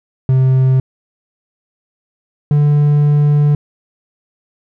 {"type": "tone pair in turn", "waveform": "triangle", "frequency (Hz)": [130.81, 146.83], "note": ["C3", "D3"], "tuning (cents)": [0, 0], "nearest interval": "major second", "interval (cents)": 200, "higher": "second", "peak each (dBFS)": -6, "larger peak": "neither", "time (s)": [[0.29, 0.8], [2.51, 3.55]], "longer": "second", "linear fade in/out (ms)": 2, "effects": []}